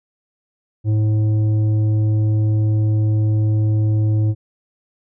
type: tone with tanh clipping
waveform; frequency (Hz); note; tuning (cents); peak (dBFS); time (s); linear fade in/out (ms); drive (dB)
triangle; 107.4; A2; -41; -15; 0.84-4.35; 50; 12
effects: none